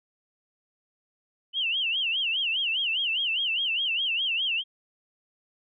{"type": "tone with vibrato", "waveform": "sine", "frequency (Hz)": 2935, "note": "F#7", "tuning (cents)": -15, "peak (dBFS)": -24, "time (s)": [1.53, 4.64], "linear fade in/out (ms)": 50, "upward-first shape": "sine", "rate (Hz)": 4.9, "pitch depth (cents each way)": 190, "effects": []}